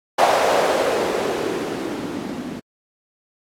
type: noise with low-pass filter sweep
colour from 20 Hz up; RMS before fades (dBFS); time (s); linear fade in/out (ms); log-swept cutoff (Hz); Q
violet; -21; 0.18-2.6; 10; 710 to 220; 2.7
effects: AAC 64 kbps